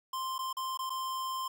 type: tone with dropouts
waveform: square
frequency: 1046.5 Hz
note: C6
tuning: in tune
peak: -34 dBFS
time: 0.13-1.48 s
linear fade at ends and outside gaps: 5 ms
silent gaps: 0.382-0.389 / 0.529-0.568 / 0.774-0.79 / 0.896-0.902 s
effects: none